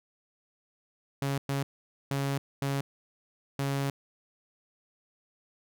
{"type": "tone bursts at uneven times", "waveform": "sawtooth", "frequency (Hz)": 138.59, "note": "C#3", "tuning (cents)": 0, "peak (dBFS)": -24, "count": 5, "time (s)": [[1.22, 1.38], [1.49, 1.63], [2.11, 2.38], [2.62, 2.81], [3.59, 3.9]], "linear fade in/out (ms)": 2, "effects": []}